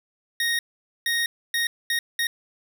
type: tone bursts at uneven times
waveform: 25% pulse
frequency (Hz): 1864.7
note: A#6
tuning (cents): 0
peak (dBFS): -18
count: 5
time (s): 0.4-0.59 / 1.06-1.26 / 1.54-1.67 / 1.9-1.99 / 2.19-2.27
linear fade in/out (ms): 2
effects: none